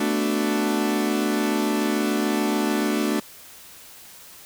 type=chord; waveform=40% pulse; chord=B minor seventh; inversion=third; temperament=equal; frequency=220 / 246.9 / 293.7 / 370 Hz; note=A3 / B3 / D4 / F#4; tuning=0 / 0 / 0 / 0 cents; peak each=-24 / -30 / -24 / -27 dBFS; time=0-3.2 s; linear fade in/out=5 ms; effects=white hiss -45 dBFS RMS until 4.45 s